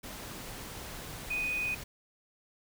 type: tone in noise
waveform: sine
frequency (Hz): 2489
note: D#7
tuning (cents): 0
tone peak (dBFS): -30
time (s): 1.3-1.75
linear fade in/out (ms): 10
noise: pink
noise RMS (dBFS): -43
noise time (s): 0.03-1.84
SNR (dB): +10
effects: none